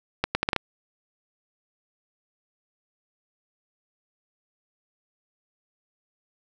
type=accelerating click train; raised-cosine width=0.3 ms; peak=-6 dBFS; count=6; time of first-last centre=0.24-0.563 s; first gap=110 ms; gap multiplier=0.73; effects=none